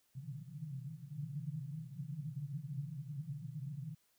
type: band-pass noise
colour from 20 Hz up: pink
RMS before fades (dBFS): -44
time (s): 0.15-3.95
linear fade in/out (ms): 5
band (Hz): 130 to 160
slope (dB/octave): 96
effects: white hiss -75 dBFS RMS until 4.18 s